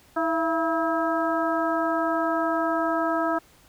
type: harmonic tone with a mistuned harmonic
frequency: 323 Hz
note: E4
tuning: 35 cents flat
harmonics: 1 / 2 / 3 / 4 / 5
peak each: -27 / -26 / -30 / -28 / -33 dBFS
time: 0.16-3.39 s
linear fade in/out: 10 ms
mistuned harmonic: 2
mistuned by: +64 cents
effects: pink hiss -56 dBFS RMS until 3.68 s